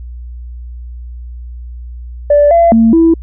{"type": "tone with pitch steps", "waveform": "sine", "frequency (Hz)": [583, 678, 226.5, 329.4], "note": ["D5", "E5", "A#3", "E4"], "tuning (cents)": [-13, 49, -50, -1], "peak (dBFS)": -3, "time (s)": [2.3, 3.14], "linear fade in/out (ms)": 5, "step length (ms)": 210, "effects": ["tanh soft clip ceiling 0 dBFS", "added 60 Hz sine -24 dBFS peak until 3.22 s"]}